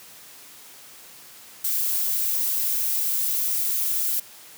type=noise; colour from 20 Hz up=violet; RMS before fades=-24 dBFS; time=1.64-4.2 s; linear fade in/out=5 ms; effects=white hiss -46 dBFS RMS until 4.57 s + high-pass 100 Hz 12 dB/octave